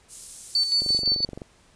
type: high-pass noise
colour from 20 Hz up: white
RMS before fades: -36 dBFS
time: 0.08-1.04 s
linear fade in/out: 50 ms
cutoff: 8300 Hz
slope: 12 dB/octave
type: tone with tremolo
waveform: sine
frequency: 4502 Hz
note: C#8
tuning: 26 cents sharp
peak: -18 dBFS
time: 0.55-1.25 s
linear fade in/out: 2 ms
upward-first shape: square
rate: 5.9 Hz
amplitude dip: 55%
type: click train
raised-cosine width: 2 ms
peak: -22 dBFS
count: 15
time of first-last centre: 0.82-1.418 s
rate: 23.4 Hz
effects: pink hiss -58 dBFS RMS until 1.75 s + resampled to 22050 Hz